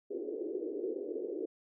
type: band-pass noise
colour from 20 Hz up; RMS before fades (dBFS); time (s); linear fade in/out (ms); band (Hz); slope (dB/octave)
pink; -38; 0.1-1.46; 10; 330 to 460; 48
effects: none